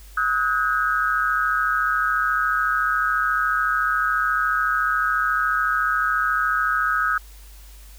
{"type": "tone cluster", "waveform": "sine", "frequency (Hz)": [1272, 1479, 1613], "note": ["D#6", "F#6", "G6"], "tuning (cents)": [38, -1, 49], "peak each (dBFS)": [-21, -23, -26], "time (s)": [0.17, 7.18], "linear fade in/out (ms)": 5, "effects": ["added 50 Hz sine -41 dBFS peak until 7.98 s", "white hiss -50 dBFS RMS until 7.98 s"]}